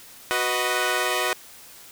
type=chord; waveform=10% pulse; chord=B major; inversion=second; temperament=equal; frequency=370 / 493.9 / 622.3 Hz; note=F#4 / B4 / D#5; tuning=0 / 0 / 0 cents; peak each=-18 dBFS; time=0.31-1.33 s; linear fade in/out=0 ms; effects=white hiss -46 dBFS RMS until 1.91 s